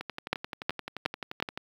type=two click trains; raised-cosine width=0.3 ms; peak=-19 / -9 dBFS; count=19 / 4; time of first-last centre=0.01-1.575 / 0.33-1.425 s; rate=11.5 / 2.74 Hz; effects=high-pass 100 Hz 12 dB/octave + 8-bit